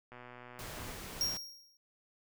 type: click train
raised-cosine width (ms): 0.5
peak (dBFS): -35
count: 101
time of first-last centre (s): 0.12-0.933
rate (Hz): 123
type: noise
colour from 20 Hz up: pink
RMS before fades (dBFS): -45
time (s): 0.59-1.37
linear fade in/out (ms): 0
type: tone with exponential decay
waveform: 45% pulse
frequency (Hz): 5588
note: F8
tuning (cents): 0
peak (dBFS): -28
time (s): 1.21-1.77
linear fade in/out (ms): 1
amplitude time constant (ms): 120
effects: none